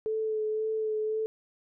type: tone with vibrato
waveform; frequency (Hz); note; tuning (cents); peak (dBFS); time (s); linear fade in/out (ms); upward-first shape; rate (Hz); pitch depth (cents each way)
sine; 434.7; A4; -21; -27; 0.06-1.26; 0; sine; 1.9; 18
effects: none